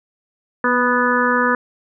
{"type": "harmonic tone with a mistuned harmonic", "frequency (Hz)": 246.9, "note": "B3", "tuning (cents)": 0, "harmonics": [1, 2, 4, 5, 6, 7], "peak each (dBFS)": [-21, -21, -21, -21, -21, -21], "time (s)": [0.64, 1.55], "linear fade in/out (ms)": 2, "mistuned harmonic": 1, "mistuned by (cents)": -16, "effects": []}